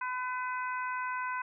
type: harmonic tone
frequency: 504 Hz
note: B4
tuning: 35 cents sharp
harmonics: 2 / 3 / 4 / 5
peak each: -34 / -37 / -44 / -45 dBFS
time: 0.01-1.42 s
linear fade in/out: 5 ms
effects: none

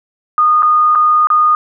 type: tone with dropouts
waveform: sine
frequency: 1228 Hz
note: D#6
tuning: 23 cents flat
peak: -7 dBFS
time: 0.38-1.55 s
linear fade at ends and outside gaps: 1 ms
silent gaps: 0.623-0.63 / 0.951-0.956 / 1.271-1.302 s
effects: none

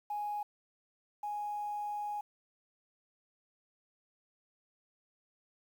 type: tone pair in turn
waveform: sine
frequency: 830.6 / 830.6 Hz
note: G#5 / G#5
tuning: 0 / 0 cents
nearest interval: unison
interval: 0 cents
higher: neither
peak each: -33 / -34 dBFS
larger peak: first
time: 0.1-0.43 / 1.23-2.21 s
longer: second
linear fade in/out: 5 ms
effects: tanh soft clip ceiling -30 dBFS + 10-bit

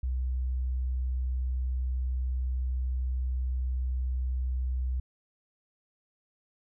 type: tone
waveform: sine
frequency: 63.4 Hz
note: B1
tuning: 46 cents sharp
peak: -27 dBFS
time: 0.03-5 s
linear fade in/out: 5 ms
effects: none

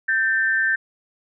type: tone pair together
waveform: sine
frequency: 1560 / 1790.1 Hz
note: G6 / A6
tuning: -9 / +29 cents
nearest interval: major second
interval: 238 cents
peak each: -20 dBFS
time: 0.08-0.76 s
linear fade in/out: 10 ms
effects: none

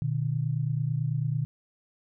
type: tone pair together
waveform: sine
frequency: 121.9 / 150.99 Hz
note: B2 / D3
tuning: -22 / +48 cents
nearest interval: major third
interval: 370 cents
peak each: -28 dBFS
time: 0.02-1.45 s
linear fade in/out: 0 ms
effects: none

